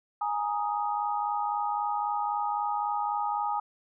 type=chord; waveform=sine; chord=Ab suspended second; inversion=none; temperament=just; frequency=830.6 / 934.4 / 1245.9 Hz; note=Ab5 / Bb5 / Eb6; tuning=0 / +4 / +2 cents; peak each=-29 / -33 / -33 dBFS; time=0.21-3.6 s; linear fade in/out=5 ms; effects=none

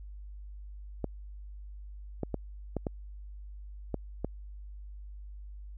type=clicks; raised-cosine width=2 ms; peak=-18 dBFS; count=7; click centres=1.043 / 2.233 / 2.343 / 2.767 / 2.868 / 3.943 / 4.246 s; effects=added 50 Hz sine -42 dBFS peak until 5.77 s

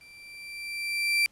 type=tone with level ramp; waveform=35% pulse; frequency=2349 Hz; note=D7; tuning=in tune; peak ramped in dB=-48 to -18 dBFS; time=0.01-1.26 s; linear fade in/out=0 ms; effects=pink hiss -63 dBFS RMS until 1.31 s + low-pass 11000 Hz 12 dB/octave

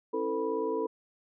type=tone cluster; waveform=sine; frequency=271.1 / 327.7 / 445.9 / 505 / 981 Hz; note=C#4 / E4 / A4 / B4 / B5; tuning=-38 / -10 / +23 / +39 / -12 cents; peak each=-39 / -36 / -30 / -38 / -37 dBFS; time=0.13-0.87 s; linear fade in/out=10 ms; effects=none

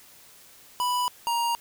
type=tone pair in turn; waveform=square; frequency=987.8 / 938.9 Hz; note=B5 / A#5; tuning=0 / +12 cents; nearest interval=minor second; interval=88 cents; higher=first; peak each=-24 dBFS; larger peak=neither; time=0.8-1.08 / 1.27-1.55 s; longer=neither; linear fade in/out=0 ms; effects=white hiss -52 dBFS RMS until 1.6 s

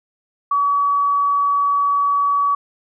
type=tone; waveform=sine; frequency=1137 Hz; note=C#6; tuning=44 cents sharp; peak=-14 dBFS; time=0.51-2.55 s; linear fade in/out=5 ms; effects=none

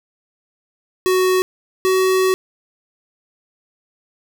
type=tone pair in turn; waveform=square; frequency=371.1 / 375.6 Hz; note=F#4 / F#4; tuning=+5 / +26 cents; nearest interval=unison; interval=21 cents; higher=second; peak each=-14 dBFS; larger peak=neither; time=1.06-1.42 / 1.85-2.34 s; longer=second; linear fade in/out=0 ms; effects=none

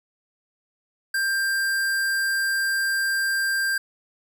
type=tone; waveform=square; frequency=1586 Hz; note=G6; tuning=20 cents sharp; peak=-22 dBFS; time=1.14-3.78 s; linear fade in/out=5 ms; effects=none

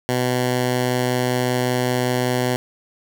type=tone; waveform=10% pulse; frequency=125.2 Hz; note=B2; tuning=24 cents sharp; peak=-10 dBFS; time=0.09-2.56 s; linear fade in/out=0 ms; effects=none

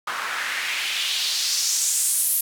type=noise with band-pass filter sweep; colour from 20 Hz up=white; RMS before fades=-24 dBFS; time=0.07-2.41 s; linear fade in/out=5 ms; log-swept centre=1200 to 12000 Hz; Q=2.3; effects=none

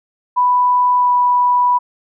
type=tone with pitch glide; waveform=sine; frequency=990 to 983.7 Hz; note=B5 to B5; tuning=+4 to -7 cents; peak=-10 dBFS; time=0.36-1.79 s; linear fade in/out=20 ms; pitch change=-11 cents; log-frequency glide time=0.97-1.11 s; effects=none

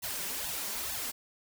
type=noise with flanger; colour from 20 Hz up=white; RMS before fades=-36 dBFS; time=0.02-1.12 s; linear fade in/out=20 ms; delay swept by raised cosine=1.1 to 5.1 ms; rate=2.2 Hz; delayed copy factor=+1; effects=none

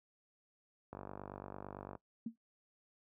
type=click train; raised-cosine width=1 ms; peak=-31 dBFS; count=51; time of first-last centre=0.93-1.952 s; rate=48.9 Hz
type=tone with exponential decay; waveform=sine; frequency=228.8 Hz; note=A#3; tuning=32 cents flat; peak=-34 dBFS; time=2.26-2.36 s; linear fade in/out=5 ms; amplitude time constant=20 ms
effects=noise-tail reverb RT60 0.1 s tail -19 dB re dry + high-pass 60 Hz 12 dB/octave

